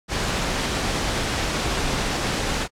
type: noise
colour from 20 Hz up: pink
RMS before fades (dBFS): -24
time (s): 0.08-2.68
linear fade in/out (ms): 50
effects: low-pass 7000 Hz 12 dB/octave + AAC 64 kbps